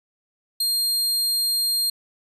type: tone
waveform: sawtooth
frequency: 4200 Hz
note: C8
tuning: 6 cents sharp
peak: -17 dBFS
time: 0.6-1.9 s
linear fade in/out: 5 ms
effects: resampled to 32000 Hz